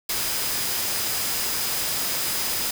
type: tone in noise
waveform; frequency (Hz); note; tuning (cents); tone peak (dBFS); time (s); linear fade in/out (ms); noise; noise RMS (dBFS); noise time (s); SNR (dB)
sine; 4978; D#8; 0; -34; 0.09-2.71; 5; white; -26; 0.09-2.71; -11
effects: none